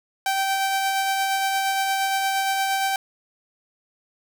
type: tone with tremolo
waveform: sawtooth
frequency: 777 Hz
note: G5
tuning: 16 cents flat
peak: -16 dBFS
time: 0.26-2.96 s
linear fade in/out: 2 ms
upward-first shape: sine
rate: 8.6 Hz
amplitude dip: 25%
effects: none